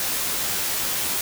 white noise with comb filter, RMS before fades -25 dBFS, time 0-1.21 s, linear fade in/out 2 ms, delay 14 ms, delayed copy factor -0.55, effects none

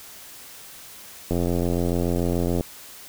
click train, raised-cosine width 2 ms, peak -11 dBFS, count 114, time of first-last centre 1.31-2.609 s, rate 87 Hz, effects white hiss -43 dBFS RMS until 3.08 s

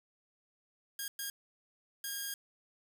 5% pulse tone bursts at uneven times, 1625 Hz, G#6, 38 cents flat, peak -26 dBFS, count 3, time 0.99-1.08 / 1.19-1.3 / 2.04-2.34 s, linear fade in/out 2 ms, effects 9-bit

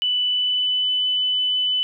sine tone with pitch glide, 2981 to 3002 Hz, F#7 to F#7, +12 to +24 cents, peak -18 dBFS, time 0.02-1.83 s, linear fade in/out 0 ms, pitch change +12 cents, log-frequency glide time 0.27-0.82 s, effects none

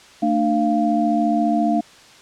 sine tone cluster, 224.7 / 299.2 / 694 Hz, A3 / D4 / F5, +37 / +32 / -11 cents, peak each -20 dBFS, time 0.22-1.81 s, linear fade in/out 10 ms, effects white hiss -46 dBFS RMS until 2.21 s + low-pass 6000 Hz 12 dB/octave

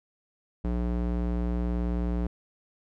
square tone with band-pass filter, 59.4 Hz, A#1, 33 cents sharp, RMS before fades -28 dBFS, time 0.64-2.27 s, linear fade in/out 5 ms, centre 200 Hz, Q 0.54, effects none

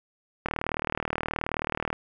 click train, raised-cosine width 0.5 ms, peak -12 dBFS, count 58, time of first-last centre 0.46-1.929 s, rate 38.8 Hz, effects none

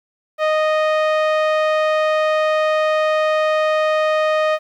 sawtooth tone with low-pass filter, 620 Hz, D#5, 6 cents flat, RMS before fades -17 dBFS, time 0.38-4.59 s, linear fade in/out 50 ms, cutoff 2500 Hz, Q 0.72, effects 9-bit

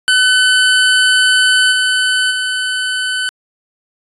25% pulse tone with level steps, 1510 Hz, F#6, 35 cents sharp, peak -5 / -8 / -12 dBFS, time 0.08-3.29 s, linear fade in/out 0 ms, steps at 1.71 / 2.3 s, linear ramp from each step 20 ms, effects resampled to 24000 Hz

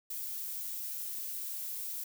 violet noise, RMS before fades -39 dBFS, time 0.1-2.04 s, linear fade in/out 5 ms, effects none

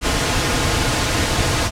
pink noise with comb filter, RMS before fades -18 dBFS, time 0.01-1.71 s, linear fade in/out 50 ms, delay 5.2 ms, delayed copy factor -0.5, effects low-pass 8000 Hz 12 dB/octave

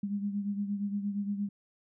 sine beating tone pair, 201.3 / 209.9 Hz, G3 / G#3, +46 / +19 cents, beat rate 8.6 Hz, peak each -31 / -38 dBFS, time 0.03-1.49 s, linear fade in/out 5 ms, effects none

